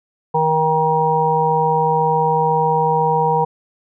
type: harmonic tone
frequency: 158 Hz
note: D#3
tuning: 27 cents sharp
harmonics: 1 / 3 / 5 / 6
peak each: -22 / -19 / -19 / -17 dBFS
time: 0.34-3.45 s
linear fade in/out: 10 ms
effects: none